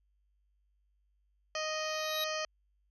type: harmonic tone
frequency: 622.3 Hz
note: D#5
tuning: in tune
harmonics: 1 / 2 / 3 / 4 / 5 / 7 / 8 / 9 / 10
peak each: -37 / -40 / -42 / -43 / -44 / -45 / -46 / -47 / -47 dBFS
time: 1.55-2.45 s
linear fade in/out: 2 ms
type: tone with exponential growth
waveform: square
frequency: 3833 Hz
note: A#7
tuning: 47 cents sharp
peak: -32 dBFS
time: 1.73-2.24 s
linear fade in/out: 2 ms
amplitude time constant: 110 ms
effects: added 50 Hz sine -70 dBFS peak until 2.9 s + resampled to 32000 Hz